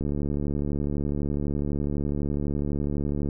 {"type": "click train", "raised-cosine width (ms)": 3, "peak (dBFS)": -16, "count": 237, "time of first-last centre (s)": [0.01, 3.288], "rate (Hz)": 72, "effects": []}